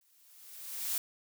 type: noise with exponential growth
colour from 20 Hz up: blue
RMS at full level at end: -31 dBFS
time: 0.01-0.98 s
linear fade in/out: 2 ms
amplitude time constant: 210 ms
effects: none